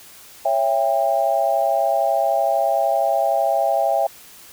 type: chord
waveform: sine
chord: C# diminished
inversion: none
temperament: just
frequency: 554.4 / 665.2 / 798.3 Hz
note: C#5 / E5 / G5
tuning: 0 / +16 / +31 cents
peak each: -23 / -19 / -20 dBFS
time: 0.45-4.07 s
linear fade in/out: 5 ms
effects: white hiss -44 dBFS RMS until 4.52 s